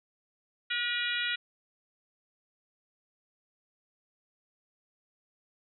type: harmonic tone with a mistuned harmonic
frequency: 480.5 Hz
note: B4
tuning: 48 cents flat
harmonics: 3 / 4 / 5 / 6 / 7 / 8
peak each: -34 / -35 / -36 / -37 / -37 / -38 dBFS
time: 0.7-1.36 s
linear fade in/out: 10 ms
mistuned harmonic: 5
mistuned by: +16 cents
effects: none